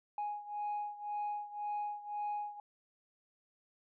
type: beating tone pair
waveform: sine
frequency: 830 / 831.9 Hz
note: G#5 / G#5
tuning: -1 / +3 cents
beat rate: 1.9 Hz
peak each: -37 / -40 dBFS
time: 0.18-2.6 s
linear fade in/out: 2 ms
effects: tanh soft clip ceiling -32 dBFS